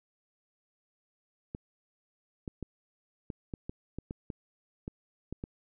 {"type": "clicks", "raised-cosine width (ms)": 3, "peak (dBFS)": -24, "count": 12, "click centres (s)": [1.549, 2.478, 2.627, 3.302, 3.538, 3.695, 3.986, 4.109, 4.302, 4.879, 5.326, 5.439], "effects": []}